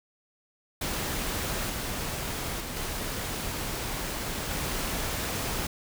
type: noise with level steps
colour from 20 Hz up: pink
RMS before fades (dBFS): -31 / -33 / -36 / -33 / -31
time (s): 0.81-5.67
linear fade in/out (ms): 5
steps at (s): 1.69 / 2.6 / 2.76 / 4.5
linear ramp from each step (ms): 10
effects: none